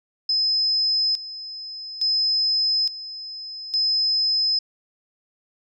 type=tone with tremolo; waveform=sine; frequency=5100 Hz; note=D#8; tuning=42 cents sharp; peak=-18 dBFS; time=0.29-4.59 s; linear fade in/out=5 ms; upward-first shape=square; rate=0.58 Hz; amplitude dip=80%; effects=none